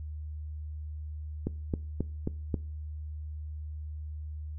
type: click train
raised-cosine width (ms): 3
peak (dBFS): -16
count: 5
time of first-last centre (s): 1.47-2.542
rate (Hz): 3.73
effects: noise-tail reverb RT60 0.4 s tail -21 dB re dry + added 76 Hz sine -36 dBFS peak until 4.58 s